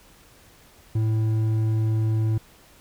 triangle tone with hard clipping, 110 Hz, A2, in tune, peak -21 dBFS, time 0.95-2.38 s, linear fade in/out 5 ms, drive 9 dB, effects pink hiss -53 dBFS RMS until 2.8 s

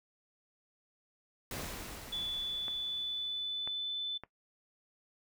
pink noise with exponential decay, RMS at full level -39 dBFS, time 1.51-4.18 s, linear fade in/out 2 ms, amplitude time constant 580 ms
sine tone with pitch glide, 3454 to 3512 Hz, A7 to A7, -33 to -4 cents, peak -34 dBFS, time 2.12-4.18 s, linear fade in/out 10 ms, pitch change +29 cents, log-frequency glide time 2.24-3.93 s
clicks, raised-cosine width 0.5 ms, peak -29 dBFS, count 3, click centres 2.682 / 3.675 / 4.236 s
effects noise-tail reverb RT60 0.1 s tail -18 dB re dry

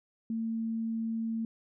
sine tone, 225.7 Hz, A3, 44 cents sharp, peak -30 dBFS, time 0.3-1.45 s, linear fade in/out 2 ms, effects none

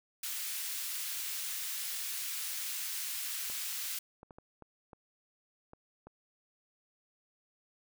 white high-pass noise, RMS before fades -38 dBFS, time 0.23-3.99 s, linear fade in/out 5 ms, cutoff 1800 Hz, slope 12 dB/octave
clicks, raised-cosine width 1 ms, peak -36 dBFS, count 8, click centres 3.5 / 4.231 / 4.308 / 4.385 / 4.623 / 4.932 / 5.734 / 6.07 s
effects none

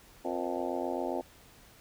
harmonic tone with a mistuned harmonic, 87.7 Hz, F2, 8 cents sharp, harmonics 3 / 4 / 5 / 6 / 7 / 8 / 9 / 10, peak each -38 / -37 / -41 / -39 / -38 / -40 / -41 / -42 dBFS, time 0.24-1.22 s, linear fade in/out 20 ms, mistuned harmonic 5, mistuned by +110 cents, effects pink hiss -57 dBFS RMS until 1.8 s

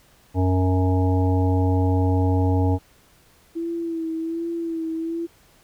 harmonic tone, 92.5 Hz, F#2, in tune, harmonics 1 / 3 / 5 / 7 / 9 / 10, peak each -18 / -23 / -28 / -33 / -30 / -41 dBFS, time 0.34-2.79 s, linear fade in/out 50 ms
sine tone with vibrato, 330.2 Hz, E4, 3 cents sharp, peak -24 dBFS, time 3.55-5.27 s, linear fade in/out 20 ms, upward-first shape sine, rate 1.3 Hz, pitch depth 37 cents each way
effects pink hiss -56 dBFS RMS until 5.63 s

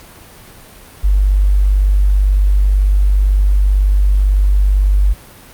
sine tone, 49 Hz, G1, in tune, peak -8 dBFS, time 1.03-5.14 s, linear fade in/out 20 ms, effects pink hiss -39 dBFS RMS until 5.53 s + Opus 48 kbps

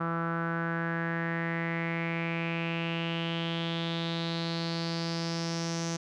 sawtooth tone with low-pass filter sweep, 166.8 Hz, E3, 21 cents sharp, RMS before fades -32 dBFS, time 0-5.97 s, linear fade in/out 10 ms, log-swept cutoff 1300 to 6100 Hz, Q 5.5, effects none

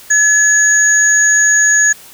sine tone pair together, 1700 / 6703 Hz, G#6 / G#8, +40 / +15 cents, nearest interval 2 octaves, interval 2375 cents, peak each -10 dBFS, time 0.1-1.93 s, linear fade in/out 10 ms, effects white hiss -38 dBFS RMS until 2.13 s

